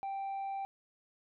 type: tone with tanh clipping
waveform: triangle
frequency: 784 Hz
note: G5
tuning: in tune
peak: -36 dBFS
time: 0.03-0.65 s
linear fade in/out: 0 ms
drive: 7 dB
effects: none